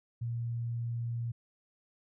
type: tone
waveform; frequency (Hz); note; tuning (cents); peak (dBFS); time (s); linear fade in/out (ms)
sine; 117.6; A#2; +16; -32; 0.21-1.32; 10
effects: none